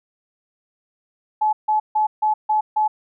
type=tone bursts; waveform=sine; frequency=857 Hz; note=A5; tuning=46 cents flat; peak=-15 dBFS; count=6; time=1.41-2.88 s; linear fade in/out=10 ms; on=120 ms; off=150 ms; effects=none